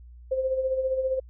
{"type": "tone with tremolo", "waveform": "sine", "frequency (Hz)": 523.3, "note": "C5", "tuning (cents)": 0, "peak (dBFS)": -21, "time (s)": [0.31, 1.2], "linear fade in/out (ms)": 10, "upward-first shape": "sine", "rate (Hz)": 15, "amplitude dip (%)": 55, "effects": ["added 60 Hz sine -44 dBFS peak until 1.29 s"]}